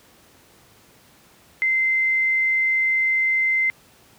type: tone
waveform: sine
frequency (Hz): 2075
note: C7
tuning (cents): -15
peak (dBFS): -17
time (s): 1.62-3.7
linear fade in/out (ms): 0
effects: pink hiss -53 dBFS RMS until 4.18 s + high-pass 80 Hz 12 dB/octave